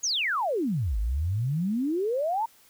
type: exponential two-way sweep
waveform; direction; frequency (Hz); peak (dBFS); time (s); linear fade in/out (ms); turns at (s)
sine; down then up; 6870 to 49.1 to 942; -24; 0.03-2.46; 10; 0.98
effects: white hiss -58 dBFS RMS until 2.69 s